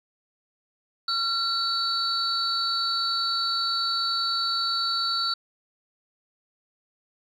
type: tone cluster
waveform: sine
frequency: 1367 / 3946 / 4475 Hz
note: F6 / B7 / C#8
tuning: -37 / -2 / +16 cents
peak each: -28 / -30 / -25 dBFS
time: 1.08-5.34 s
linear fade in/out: 5 ms
effects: tanh soft clip ceiling -15 dBFS + 10-bit